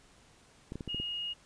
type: clicks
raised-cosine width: 3 ms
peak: -26 dBFS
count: 6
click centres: 0.721 / 0.756 / 0.808 / 0.877 / 0.946 / 1 s
type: tone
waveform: sine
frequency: 2866 Hz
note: F7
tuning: 44 cents sharp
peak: -34 dBFS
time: 0.88-1.34 s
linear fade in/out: 20 ms
effects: pink hiss -61 dBFS RMS until 1.45 s + resampled to 22050 Hz